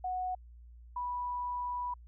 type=tone pair in turn; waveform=sine; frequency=736 / 982.4 Hz; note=F#5 / B5; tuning=-9 / -9 cents; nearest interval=perfect fourth; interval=500 cents; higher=second; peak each=-32 / -33 dBFS; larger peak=first; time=0.04-0.35 / 0.96-1.94 s; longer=second; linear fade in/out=5 ms; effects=added 59 Hz sine -50 dBFS peak until 2.07 s